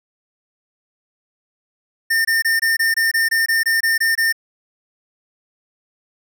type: tone bursts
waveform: square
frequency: 1811 Hz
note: A6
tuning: 49 cents sharp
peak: -15 dBFS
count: 13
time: 2.1-4.326 s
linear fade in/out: 10 ms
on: 150 ms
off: 23 ms
effects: none